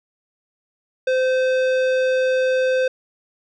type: tone with tanh clipping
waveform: sine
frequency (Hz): 516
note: C5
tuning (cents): -24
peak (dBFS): -18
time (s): 1.07-2.88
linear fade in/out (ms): 5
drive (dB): 15
effects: none